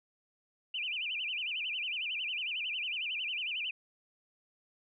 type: tone with vibrato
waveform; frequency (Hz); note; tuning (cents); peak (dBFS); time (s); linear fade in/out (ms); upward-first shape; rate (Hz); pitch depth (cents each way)
sine; 2695; E7; +38; -33; 0.74-3.71; 5; sine; 11; 230
effects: none

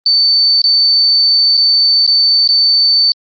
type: tone with dropouts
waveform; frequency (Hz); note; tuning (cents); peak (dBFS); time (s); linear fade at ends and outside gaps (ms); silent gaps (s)
sine; 4537; C#8; +39; -7; 0.06-3.12; 1; 0.618-0.64 / 1.57-1.575 / 2.065-2.076 / 2.476-2.489
effects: Opus 32 kbps

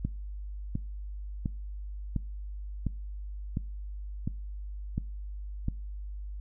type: click train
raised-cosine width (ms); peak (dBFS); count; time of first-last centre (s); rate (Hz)
5; -17; 9; 0.05-5.684; 1.42
effects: noise-tail reverb RT60 0.4 s tail -24 dB re dry + added 50 Hz sine -36 dBFS peak until 6.4 s

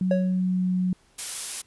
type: tone with pitch glide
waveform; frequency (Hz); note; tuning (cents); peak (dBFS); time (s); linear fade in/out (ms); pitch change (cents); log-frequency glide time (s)
sine; 185 to 183.19; F#3 to F#3; 0 to -17; -21; 0.01-0.93; 2; -17; 0.22-0.71
type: tone with exponential decay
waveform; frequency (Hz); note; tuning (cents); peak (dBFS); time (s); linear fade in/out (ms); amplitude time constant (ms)
triangle; 554.4; C#5; 0; -16; 0.11-0.4; 2; 63
type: noise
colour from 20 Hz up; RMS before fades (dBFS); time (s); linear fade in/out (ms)
blue; -29; 1.18-1.62; 10
effects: pink hiss -61 dBFS RMS until 1.66 s + resampled to 24000 Hz

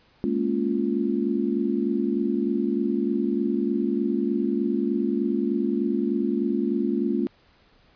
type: chord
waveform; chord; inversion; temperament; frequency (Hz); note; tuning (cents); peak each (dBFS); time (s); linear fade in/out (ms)
sine; Bb minor seventh; third; just; 209.8 / 233.1 / 279.7 / 349.6; Ab3 / Bb3 / Db4 / F4; +18 / 0 / +16 / +2; -27; 0.24-7.27; 0
effects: pink hiss -59 dBFS RMS until 7.95 s + resampled to 11025 Hz

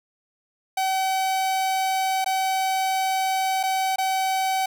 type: tone with dropouts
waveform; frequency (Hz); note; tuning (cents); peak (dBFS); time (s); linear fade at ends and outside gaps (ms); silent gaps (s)
45% pulse; 762; G5; -49; -21; 0.77-4.66; 5; 2.245-2.26 / 3.631-3.635 / 3.96-3.983
effects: none

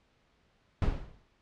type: noise with exponential decay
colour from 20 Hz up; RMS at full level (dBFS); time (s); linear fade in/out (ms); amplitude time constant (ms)
brown; -24; 0.82-1.24; 2; 91
effects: pink hiss -69 dBFS RMS until 1.41 s + low-pass 4000 Hz 12 dB/octave

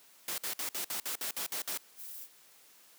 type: noise bursts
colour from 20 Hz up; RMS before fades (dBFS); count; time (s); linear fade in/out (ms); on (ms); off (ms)
white; -36; 10; 0.28-1.775; 2; 100; 55
type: noise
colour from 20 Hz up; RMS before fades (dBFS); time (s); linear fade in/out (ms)
violet; -45; 1.96-2.28; 50
effects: white hiss -60 dBFS RMS until 2.98 s + high-pass 200 Hz 12 dB/octave

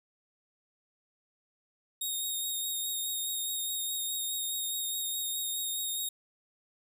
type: tone with vibrato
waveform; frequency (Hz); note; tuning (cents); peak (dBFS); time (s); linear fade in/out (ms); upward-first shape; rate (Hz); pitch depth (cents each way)
10% pulse; 3729; A#7; 0; -25; 2.01-6.09; 5; sine; 4.8; 20
effects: none

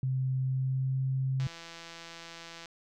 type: tone with pitch glide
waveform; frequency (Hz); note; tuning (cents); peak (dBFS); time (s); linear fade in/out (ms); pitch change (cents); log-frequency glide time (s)
sine; 130.81 to 132.41; C3 to C3; 0 to +21; -27; 0.03-1.47; 2; +21; 0.41-1.01
type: click train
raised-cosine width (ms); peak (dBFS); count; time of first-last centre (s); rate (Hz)
0.2; -28; 211; 1.4-2.657; 167
effects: none

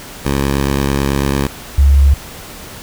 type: tone pair in turn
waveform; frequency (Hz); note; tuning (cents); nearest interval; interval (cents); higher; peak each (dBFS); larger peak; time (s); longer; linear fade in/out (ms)
10% pulse / sine; 69.1 / 69.46; C#2 / C#2; -5 / +4; unison; 9; second; -5; neither; 0.25-1.47 / 1.78-2.14; first; 5
effects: pink hiss -32 dBFS RMS until 2.82 s

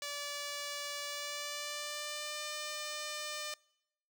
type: tone with pitch glide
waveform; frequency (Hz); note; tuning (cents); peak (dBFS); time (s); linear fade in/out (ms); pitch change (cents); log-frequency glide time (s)
5% pulse; 578 to 600.5; D5 to D5; -28 to +38; -27; 0.02-3.54; 2; +66; 1.04-2.46
effects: noise-tail reverb RT60 0.8 s tail -24 dB re dry

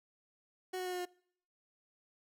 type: tone with pitch steps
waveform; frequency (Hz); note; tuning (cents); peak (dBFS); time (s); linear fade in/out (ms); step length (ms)
30% pulse; 370 / 366.8 / 363.6 / 360.5 / 357.4; F#4 / F#4 / F#4 / F#4 / F4; 0 / -15 / -30 / -45 / +40; -34; 0.73-1.055; 10; 65
effects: noise-tail reverb RT60 0.6 s tail -24 dB re dry

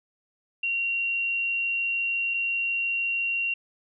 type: tone pair in turn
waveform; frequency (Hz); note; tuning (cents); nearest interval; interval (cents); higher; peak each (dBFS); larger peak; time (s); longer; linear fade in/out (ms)
sine; 2753 / 2753; F7 / F7; -25 / -25; unison; 0; neither; -24; neither; 0.63-2.34 / 2.34-3.54; first; 5
effects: none

